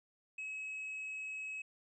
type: tone with hard clipping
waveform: triangle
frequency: 2565 Hz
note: E7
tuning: 48 cents flat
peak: -39 dBFS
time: 0.38-1.62 s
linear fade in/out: 5 ms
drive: 1 dB
effects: resampled to 24000 Hz